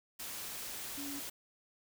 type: tone in noise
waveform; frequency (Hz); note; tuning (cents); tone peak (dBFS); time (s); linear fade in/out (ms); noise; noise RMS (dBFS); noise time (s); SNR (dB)
sine; 283.2; C#4; +37; -42; 0.97-1.2; 10; white; -43; 0.19-1.3; -2
effects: none